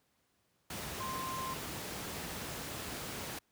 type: tone in noise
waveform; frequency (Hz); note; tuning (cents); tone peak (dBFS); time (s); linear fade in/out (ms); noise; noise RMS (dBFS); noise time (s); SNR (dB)
sine; 1046.5; C6; 0; -38; 1-1.54; 5; pink; -41; 0.7-3.39; 0
effects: pink hiss -75 dBFS RMS until 3.51 s + high-pass 80 Hz 12 dB/octave